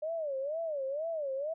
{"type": "tone with vibrato", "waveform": "sine", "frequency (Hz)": 595, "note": "D5", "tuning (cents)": 22, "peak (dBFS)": -32, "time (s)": [0.02, 1.54], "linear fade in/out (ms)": 10, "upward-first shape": "sine", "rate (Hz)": 2.1, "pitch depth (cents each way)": 200, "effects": []}